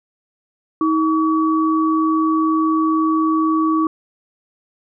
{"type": "tone pair together", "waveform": "sine", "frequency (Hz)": [318.2, 1136], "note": ["D#4", "C#6"], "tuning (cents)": [39, 42], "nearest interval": "octave + minor seventh", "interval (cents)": 2203, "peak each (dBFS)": [-15, -19], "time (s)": [0.81, 3.87], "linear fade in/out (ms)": 2, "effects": []}